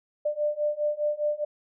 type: beating tone pair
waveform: sine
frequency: 593 / 597.9 Hz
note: D5 / D5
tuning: +17 / +31 cents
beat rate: 4.9 Hz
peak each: -28 / -27 dBFS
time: 0.25-1.45 s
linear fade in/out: 10 ms
effects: none